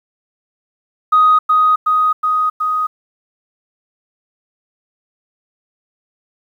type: tone with echo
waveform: sine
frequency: 1250 Hz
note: D#6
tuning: 8 cents sharp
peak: -6 dBFS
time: 1.12-1.39 s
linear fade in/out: 10 ms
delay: 370 ms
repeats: 4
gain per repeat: -2 dB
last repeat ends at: 2.87 s
effects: tanh soft clip ceiling -3 dBFS + 8-bit